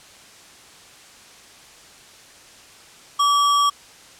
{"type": "tone with sample-and-hold", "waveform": "sine", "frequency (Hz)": 1153, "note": "D6", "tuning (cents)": -32, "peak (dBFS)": -14, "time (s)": [3.19, 3.7], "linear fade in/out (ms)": 10, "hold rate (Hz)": 4410, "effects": ["white hiss -46 dBFS RMS until 4.19 s", "low-pass 8000 Hz 12 dB/octave"]}